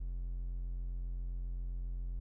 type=tone; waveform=triangle; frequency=43.76 Hz; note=F1; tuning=4 cents sharp; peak=-34 dBFS; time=0-2.2 s; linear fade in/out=10 ms; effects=none